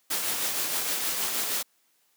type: noise with tremolo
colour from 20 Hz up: white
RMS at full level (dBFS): -27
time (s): 0.1-1.63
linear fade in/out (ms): 10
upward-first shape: triangle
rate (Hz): 6.4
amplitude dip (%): 40
effects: white hiss -68 dBFS RMS until 2.16 s + high-pass 200 Hz 12 dB/octave